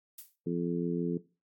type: noise with exponential decay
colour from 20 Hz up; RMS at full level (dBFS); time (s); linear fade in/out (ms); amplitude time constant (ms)
violet; -39; 0.18-0.36; 5; 38
type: harmonic tone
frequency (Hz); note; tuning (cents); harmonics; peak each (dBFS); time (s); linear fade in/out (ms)
86.1; F2; -24; 2 / 3 / 4 / 5; -33 / -35 / -36 / -37; 0.46-1.18; 10
effects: noise-tail reverb RT60 0.3 s tail -17 dB re dry + AAC 64 kbps